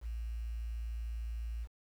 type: tone with quantisation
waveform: sine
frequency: 56.8 Hz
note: A#1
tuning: 44 cents flat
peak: -36 dBFS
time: 0.01-1.68 s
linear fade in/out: 50 ms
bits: 10
effects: none